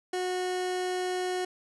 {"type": "tone", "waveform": "30% pulse", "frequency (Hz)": 365.3, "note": "F#4", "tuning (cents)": -22, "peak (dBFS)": -26, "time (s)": [0.13, 1.45], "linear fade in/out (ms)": 5, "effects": ["resampled to 24000 Hz"]}